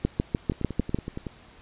two click trains, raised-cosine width 3 ms, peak -9 / -19 dBFS, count 7 / 9, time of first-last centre 0.05-0.946 / 0.52-1.268 s, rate 6.7 / 10.7 Hz, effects pink hiss -52 dBFS RMS until 1.61 s + resampled to 8000 Hz

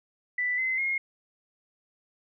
sine tone with pitch steps, 1982 / 2052 / 2146 Hz, B6 / C7 / C7, +6 / -34 / +43 cents, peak -25 dBFS, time 0.38-0.98 s, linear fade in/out 5 ms, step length 200 ms, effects none

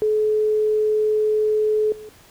sine tone with level steps, 428.5 Hz, A4, 46 cents flat, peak -16 / -35 dBFS, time 0.02-2.09 s, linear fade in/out 0 ms, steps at 1.92 s, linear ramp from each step 2 ms, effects pink hiss -50 dBFS RMS until 2.3 s

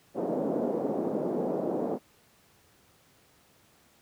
white band-pass noise, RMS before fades -30 dBFS, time 0.14-1.99 s, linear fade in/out 50 ms, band 190 to 580 Hz, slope 24 dB/octave, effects pink hiss -62 dBFS RMS until 4.01 s + high-pass 80 Hz 12 dB/octave

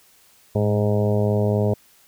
harmonic tone with a mistuned harmonic, 104 Hz, G#2, 3 cents sharp, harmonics 1 / 2 / 3 / 4 / 5 / 6 / 7 / 8 / 9, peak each -20 / -24 / -34 / -24 / -27 / -27 / -37 / -39 / -40 dBFS, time 0.55-1.74 s, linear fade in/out 5 ms, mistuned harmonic 1, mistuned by +50 cents, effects white hiss -55 dBFS RMS until 2.07 s

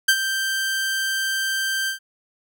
sawtooth tone with ADSR envelope, 1568 Hz, G6, in tune, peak -8 dBFS, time 0.08-1.99 s, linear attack 9 ms, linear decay 62 ms, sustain -10 dB, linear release 110 ms, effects none

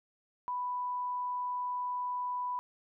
sine tone, 990 Hz, B5, 4 cents sharp, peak -32 dBFS, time 0.48-2.59 s, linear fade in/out 0 ms, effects none

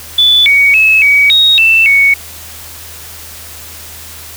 sine tone with pitch steps, 3475 / 2244 / 2588 / 2264 / 3760 / 2665 / 2224 Hz, A7 / C#7 / E7 / C#7 / A#7 / E7 / C#7, -22 / +21 / -32 / +36 / +14 / +18 / +5 cents, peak -4 dBFS, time 0.18-2.14 s, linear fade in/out 5 ms, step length 280 ms, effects added 80 Hz sine -36 dBFS peak until 4.36 s + white hiss -30 dBFS RMS until 4.36 s

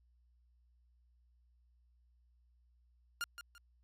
sawtooth tone with echo, 1408 Hz, F6, 14 cents sharp, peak -32 dBFS, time 3.21-3.24 s, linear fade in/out 0 ms, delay 170 ms, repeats 2, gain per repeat -10 dB, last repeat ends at 3.58 s, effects added 60 Hz sine -67 dBFS peak until 3.83 s + AAC 64 kbps

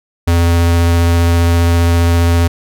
square tone with vibrato, 85.1 Hz, F2, 44 cents flat, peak -9 dBFS, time 0.27-2.48 s, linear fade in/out 10 ms, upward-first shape sine, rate 15 Hz, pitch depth 9 cents each way, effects none

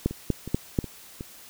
two click trains, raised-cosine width 3 ms, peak -9 / -21 dBFS, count 4 / 4, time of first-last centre 0.06-0.788 / 0.11-1.209 s, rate 4.12 / 2.73 Hz, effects white hiss -48 dBFS RMS until 1.49 s

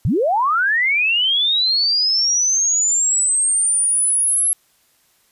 sine linear sweep, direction up, 82 to 11175 Hz, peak -14 dBFS, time 0.05-4.53 s, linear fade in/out 0 ms, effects white hiss -59 dBFS RMS until 5.31 s + resampled to 32000 Hz

